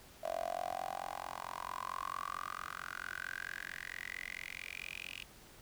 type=tone with high-pass filter sweep; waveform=10% pulse; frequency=44.47 Hz; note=F1; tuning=32 cents sharp; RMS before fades=-43 dBFS; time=0.23-5.24 s; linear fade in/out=10 ms; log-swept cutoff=640 to 2700 Hz; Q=8.8; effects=pink hiss -58 dBFS RMS until 5.61 s

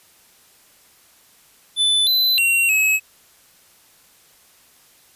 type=tone with pitch steps; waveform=square; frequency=3503 / 4024 / 2744 / 2568 Hz; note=A7 / B7 / F7 / E7; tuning=-8 / +32 / -31 / -46 cents; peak=-15 dBFS; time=1.76-3 s; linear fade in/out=50 ms; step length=310 ms; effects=white hiss -53 dBFS RMS until 5.15 s + resampled to 32000 Hz

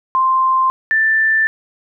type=tone pair in turn; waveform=sine; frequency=1046.5 / 1770.7 Hz; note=C6 / A6; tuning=0 / +10 cents; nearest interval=major sixth; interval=910 cents; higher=second; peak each=-11 dBFS; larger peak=neither; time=0.15-0.7 / 0.91-1.47 s; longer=second; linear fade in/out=0 ms; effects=none

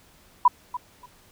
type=tone with echo; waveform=sine; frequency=986 Hz; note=B5; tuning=3 cents flat; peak=-11 dBFS; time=0.45-0.48 s; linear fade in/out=5 ms; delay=290 ms; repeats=2; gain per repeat=-15 dB; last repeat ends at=1.06 s; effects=pink hiss -56 dBFS RMS until 1.31 s

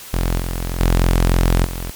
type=tone with level steps; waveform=sawtooth; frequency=43.34 Hz; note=F1; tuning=12 cents flat; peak=-12 / -17 / -8 / -20 dBFS; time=0.13-1.91 s; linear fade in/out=10 ms; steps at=0.39 / 0.8 / 1.64 s; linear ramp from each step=10 ms; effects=white hiss -36 dBFS RMS until 1.95 s + MP3 96 kbps

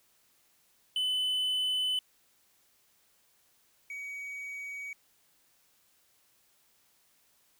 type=tone pair in turn; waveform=triangle; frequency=3015 / 2259 Hz; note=F#7 / C#7; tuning=+32 / +32 cents; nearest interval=perfect fourth; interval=500 cents; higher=first; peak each=-26 / -36 dBFS; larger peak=first; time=0.96-1.99 / 3.9-4.93 s; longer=neither; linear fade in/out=2 ms; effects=white hiss -68 dBFS RMS until 7.59 s

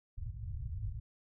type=low-pass noise; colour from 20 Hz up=white; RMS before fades=-40 dBFS; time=0.17-1 s; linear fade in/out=10 ms; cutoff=120 Hz; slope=48 dB/octave; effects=none

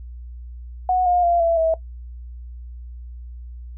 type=tone with pitch steps; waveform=sine; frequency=735 / 712.4 / 690.5 / 669.3 / 648.8 Hz; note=F#5 / F5 / F5 / E5 / E5; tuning=-12 / +34 / -20 / +26 / -28 cents; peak=-15 dBFS; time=0.89-1.74 s; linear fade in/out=2 ms; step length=170 ms; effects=noise-tail reverb RT60 0.1 s tail -17 dB re dry + added 60 Hz sine -33 dBFS peak until 3.77 s

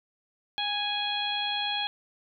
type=harmonic tone with a mistuned harmonic; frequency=830.6 Hz; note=G#5; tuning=in tune; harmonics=1 / 2 / 3 / 4 / 5; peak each=-33 / -38 / -36 / -30 / -37 dBFS; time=0.58-1.87 s; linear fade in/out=0 ms; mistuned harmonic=1; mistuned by=-21 cents; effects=none

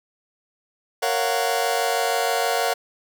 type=chord; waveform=sawtooth; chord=Gb major seventh; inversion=first; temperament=just; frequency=462.5 / 555 / 693.7 / 740 Hz; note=Bb4 / Db5 / F5 / Gb5; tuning=-14 / +2 / -12 / 0 cents; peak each=-22 / -23 / -21 / -21 dBFS; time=1.02-2.74 s; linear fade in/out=10 ms; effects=none

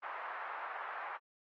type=band-pass noise; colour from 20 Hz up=pink; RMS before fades=-43 dBFS; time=0.02-1.18 s; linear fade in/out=20 ms; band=800 to 1700 Hz; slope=24 dB/octave; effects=AAC 32 kbps

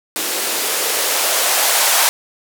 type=noise with band-pass filter sweep; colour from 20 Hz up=violet; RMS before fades=-17 dBFS; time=0.16-2.09 s; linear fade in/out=0 ms; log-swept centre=320 to 790 Hz; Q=2; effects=none

